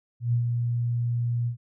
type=tone with ADSR envelope; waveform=sine; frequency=119.3 Hz; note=A#2; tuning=41 cents sharp; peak=-19 dBFS; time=0.2-1.57 s; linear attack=130 ms; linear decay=100 ms; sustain=-4 dB; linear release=100 ms; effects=none